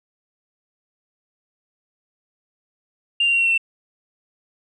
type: tone with pitch steps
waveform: sine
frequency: 2794 / 2773 / 2752 / 2732 / 2711 / 2691 Hz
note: F7 / F7 / F7 / F7 / E7 / E7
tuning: 0 / -13 / -26 / -39 / +48 / +35 cents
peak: -14 dBFS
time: 3.2-3.578 s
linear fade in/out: 5 ms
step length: 63 ms
effects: tanh soft clip ceiling -11 dBFS